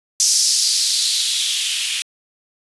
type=noise with band-pass filter sweep; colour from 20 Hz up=violet; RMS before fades=-18 dBFS; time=0.2-2.02 s; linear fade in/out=0 ms; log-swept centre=5700 to 2700 Hz; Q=3.2; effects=resampled to 24000 Hz